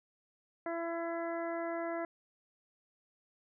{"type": "harmonic tone", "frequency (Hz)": 335.6, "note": "E4", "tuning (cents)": 31, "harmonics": [1, 2, 3, 4, 5, 6], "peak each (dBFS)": [-39, -37, -46, -46, -48, -49], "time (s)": [0.66, 2.05], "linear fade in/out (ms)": 2, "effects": []}